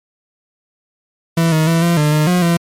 40% pulse tone with pitch steps, 165.7 / 157.3 / 165.6 / 170.9 / 150 / 152.2 / 179.1 / 170 Hz, E3 / D#3 / E3 / F3 / D3 / D#3 / F3 / F3, +9 / +19 / +8 / -37 / +37 / -38 / +44 / -46 cents, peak -10 dBFS, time 1.37-2.57 s, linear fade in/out 5 ms, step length 150 ms, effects MP3 64 kbps

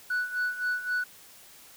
sine tone with tremolo, 1480 Hz, F#6, in tune, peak -22 dBFS, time 0.1-1.04 s, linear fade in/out 5 ms, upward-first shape sine, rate 3.8 Hz, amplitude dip 80%, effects tanh soft clip ceiling -24 dBFS + white hiss -52 dBFS RMS until 1.76 s

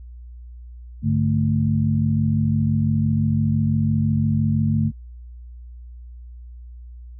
sine tone cluster, 101.2 / 147.1 / 221 Hz, G#2 / D3 / A3, -44 / +3 / +8 cents, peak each -21 dBFS, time 1.02-4.92 s, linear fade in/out 50 ms, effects added 60 Hz sine -36 dBFS peak until 7.19 s

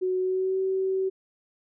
sine tone with pitch glide, 370 to 380.6 Hz, F#4 to F#4, 0 to +49 cents, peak -23 dBFS, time 0.01-1.1 s, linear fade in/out 20 ms, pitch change +49 cents, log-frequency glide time 0.19-0.59 s, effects none

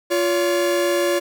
45% pulse tone pair together, 349.2 / 567.5 Hz, F4 / C#5, 0 / +41 cents, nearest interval minor sixth, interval 841 cents, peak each -20 dBFS, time 0.1-1.2 s, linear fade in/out 20 ms, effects none

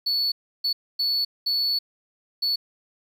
sine tone bursts at uneven times, 4435 Hz, C#8, in tune, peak -18 dBFS, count 5, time 0.06-0.32 / 0.64-0.73 / 0.99-1.25 / 1.46-1.79 / 2.42-2.56 s, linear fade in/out 10 ms, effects tanh soft clip ceiling -20 dBFS + 9-bit

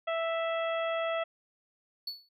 harmonic tone, 659.3 Hz, E5, in tune, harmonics 1 / 2 / 3 / 4 / 5, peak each -30 / -36 / -40 / -42 / -44 dBFS, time 0.07-1.24 s, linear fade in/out 10 ms
triangle tone with exponential decay, 4435 Hz, C#8, in tune, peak -30 dBFS, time 2.07-2.29 s, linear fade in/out 5 ms, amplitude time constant 47 ms
effects none

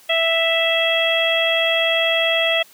harmonic tone, 659.3 Hz, E5, in tune, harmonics 1 / 2 / 3 / 4 / 5, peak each -20 / -30 / -23 / -22 / -20 dBFS, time 0.09-2.63 s, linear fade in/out 10 ms, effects white hiss -49 dBFS RMS until 2.73 s + high-pass 150 Hz 12 dB/octave

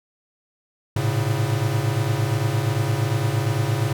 square tone cluster, 106.2 / 114.9 / 137.6 Hz, G#2 / A#2 / C#3, +39 / -25 / -12 cents, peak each -25 dBFS, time 0.96-3.93 s, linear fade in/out 5 ms, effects none

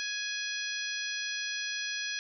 harmonic tone, 834 Hz, G#5, 7 cents sharp, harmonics 2 / 3 / 4 / 5 / 6 / 7, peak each -37 / -39 / -40 / -41 / -42 / -42 dBFS, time 0-2.19 s, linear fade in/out 0 ms, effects none

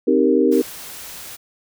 sine chord, C minor seventh, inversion none, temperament equal, 261.6 / 311.1 / 392 / 466.2 Hz, C4 / Eb4 / G4 / Bb4, 0 / 0 / 0 / 0 cents, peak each -18 dBFS, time 0.07-0.62 s, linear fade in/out 10 ms
white noise, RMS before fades -35 dBFS, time 0.51-1.37 s, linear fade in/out 20 ms
effects none

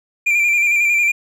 triangle tone with vibrato, 2379 Hz, D7, 22 cents sharp, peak -11 dBFS, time 0.26-1.12 s, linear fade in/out 10 ms, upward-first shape square, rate 11 Hz, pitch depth 30 cents each way, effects none

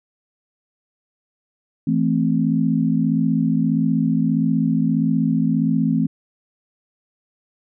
sine chord, A minor, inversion second, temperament equal, 164.81 / 220 / 261.6 Hz, E3 / A3 / C4, 0 / 0 / 0 cents, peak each -20 dBFS, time 1.87-6.07 s, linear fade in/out 5 ms, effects none

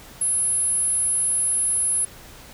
sine tone, 10580 Hz, E9, 5 cents sharp, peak -18 dBFS, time 0.21-2.05 s, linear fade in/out 5 ms, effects tanh soft clip ceiling -14 dBFS + pink hiss -44 dBFS RMS until 2.53 s

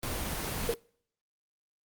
pink noise, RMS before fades -34 dBFS, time 0.03-0.74 s, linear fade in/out 2 ms
sine tone with exponential decay, 466.2 Hz, A#4, in tune, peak -21 dBFS, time 0.69-0.8 s, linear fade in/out 1 ms, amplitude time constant 22 ms
effects noise-tail reverb RT60 0.6 s tail -25 dB re dry + Opus 24 kbps

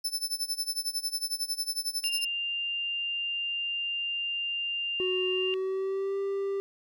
sawtooth tone with tremolo, 5274 Hz, E8, in tune, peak -24 dBFS, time 0.04-2.25 s, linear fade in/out 10 ms, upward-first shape sine, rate 11 Hz, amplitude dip 90%
sine tone, 2794 Hz, F7, in tune, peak -29 dBFS, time 2.04-5.54 s, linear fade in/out 0 ms
triangle tone with pitch glide, 370 to 394.3 Hz, F#4 to G4, 0 to +10 cents, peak -26 dBFS, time 5-6.6 s, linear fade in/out 0 ms, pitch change +110 cents, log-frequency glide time 5.3-6.18 s
effects none

